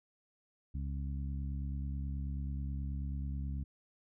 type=harmonic tone; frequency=69.3 Hz; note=C#2; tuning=in tune; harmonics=1 / 2 / 3 / 4; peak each=-36 / -42 / -47 / -52 dBFS; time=0.74-3.64 s; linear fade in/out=10 ms; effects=none